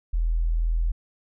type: tone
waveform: sine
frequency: 41.2 Hz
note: E1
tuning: in tune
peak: -20 dBFS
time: 0.13-0.92 s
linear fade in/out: 10 ms
effects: none